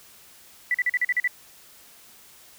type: tone bursts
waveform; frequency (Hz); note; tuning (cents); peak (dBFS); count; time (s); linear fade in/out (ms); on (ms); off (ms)
sine; 1975.5; B6; 0; -19; 8; 0.71-1.276; 2; 34; 42
effects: white hiss -51 dBFS RMS until 2.58 s